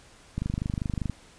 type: click train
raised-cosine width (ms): 5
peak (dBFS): -16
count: 19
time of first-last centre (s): 0.38-1.097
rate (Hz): 25.1
effects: pink hiss -54 dBFS RMS until 1.38 s + resampled to 22050 Hz